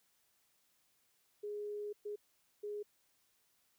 sine tone bursts at uneven times, 415.3 Hz, G#4, in tune, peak -39 dBFS, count 3, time 1.43-1.93 / 2.05-2.16 / 2.63-2.83 s, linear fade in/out 10 ms, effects white hiss -75 dBFS RMS until 3.78 s

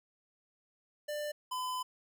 square tone pair in turn, 594 / 1011 Hz, D5 / B5, +20 / +40 cents, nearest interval major sixth, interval 920 cents, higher second, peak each -36 / -35 dBFS, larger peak second, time 1.08-1.32 / 1.51-1.83 s, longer second, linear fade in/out 10 ms, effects none

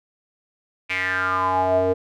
square tone with band-pass filter sweep, 93 Hz, F#2, 9 cents sharp, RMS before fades -21 dBFS, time 0.89-1.94 s, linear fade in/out 20 ms, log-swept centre 2400 to 490 Hz, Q 6.8, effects none

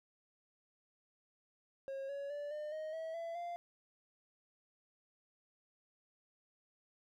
triangle tone with pitch steps, 542 / 561.4 / 581.6 / 602.4 / 624 / 646.4 / 669.6 / 693.6 Hz, C#5 / C#5 / D5 / D5 / D#5 / E5 / E5 / F5, -39 / +22 / -17 / +44 / +5 / -34 / +27 / -12 cents, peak -38 dBFS, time 1.88-3.56 s, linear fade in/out 0 ms, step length 210 ms, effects none

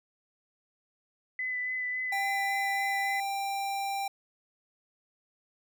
sine tone with vibrato, 2006 Hz, B6, 26 cents sharp, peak -30 dBFS, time 1.39-3.2 s, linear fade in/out 2 ms, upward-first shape sine, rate 3.6 Hz, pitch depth 15 cents each way
square tone, 790 Hz, G5, 13 cents sharp, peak -31 dBFS, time 2.12-4.08 s, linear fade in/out 5 ms
effects none

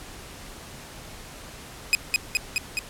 sawtooth tone with echo, 2511 Hz, D#7, 15 cents sharp, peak -12 dBFS, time 1.93-1.95 s, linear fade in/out 0 ms, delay 210 ms, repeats 4, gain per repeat -2 dB, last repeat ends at 2.79 s, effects pink hiss -42 dBFS RMS until 2.89 s + low-pass 12000 Hz 12 dB/octave

